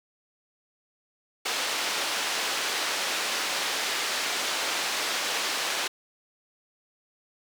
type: band-pass noise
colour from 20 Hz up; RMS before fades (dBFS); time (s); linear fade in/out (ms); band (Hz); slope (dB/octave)
white; -29; 1.45-5.88; 10; 390 to 4700; 12
effects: none